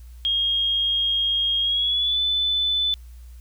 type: tone with pitch glide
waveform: sine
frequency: 3251 to 3505 Hz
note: G#7 to A7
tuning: -38 to -7 cents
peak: -19 dBFS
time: 0.25-2.94 s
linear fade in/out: 0 ms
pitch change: +131 cents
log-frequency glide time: 1.61-2.21 s
effects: added 60 Hz sine -39 dBFS peak until 3.4 s + white hiss -59 dBFS RMS until 3.4 s